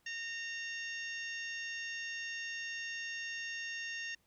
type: harmonic tone with a mistuned harmonic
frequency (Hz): 920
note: A#5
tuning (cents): -23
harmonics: 2 / 3 / 4 / 5 / 6 / 7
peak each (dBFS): -41 / -44 / -52 / -59 / -49 / -52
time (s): 0.06-4.15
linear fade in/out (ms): 5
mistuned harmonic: 4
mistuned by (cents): -18
effects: pink hiss -74 dBFS RMS until 4.26 s